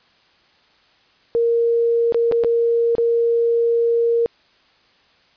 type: tone with dropouts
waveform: sine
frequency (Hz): 466.3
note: A#4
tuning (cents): +1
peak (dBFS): -14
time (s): 1.35-4.26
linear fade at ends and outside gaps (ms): 0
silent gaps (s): 2.123-2.145 / 2.314-2.322 / 2.437-2.446 / 2.952-2.982
effects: white hiss -56 dBFS RMS until 5.36 s + resampled to 11025 Hz